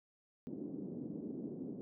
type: band-pass noise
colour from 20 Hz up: pink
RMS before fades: -44 dBFS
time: 0.47-1.81 s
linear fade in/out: 0 ms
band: 200 to 350 Hz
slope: 24 dB/octave
effects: none

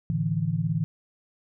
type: chord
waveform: sine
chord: A suspended fourth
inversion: none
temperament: equal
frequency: 110 / 146.83 / 164.81 Hz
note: A2 / D3 / E3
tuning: 0 / 0 / 0 cents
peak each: -30 / -28 / -26 dBFS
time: 0.1-0.84 s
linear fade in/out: 0 ms
effects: none

